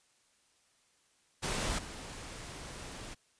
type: noise with level steps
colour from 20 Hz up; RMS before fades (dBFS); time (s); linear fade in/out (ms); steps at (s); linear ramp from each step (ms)
pink; -34 / -45; 1.42-3.15; 20; 1.78; 10
effects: white hiss -70 dBFS RMS until 3.39 s + resampled to 22050 Hz